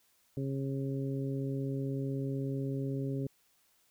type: harmonic tone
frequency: 136.1 Hz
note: C#3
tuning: 31 cents flat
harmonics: 1 / 2 / 3 / 4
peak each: -34 / -37 / -40 / -47 dBFS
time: 0.37-3.27 s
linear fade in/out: 2 ms
effects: white hiss -70 dBFS RMS until 3.9 s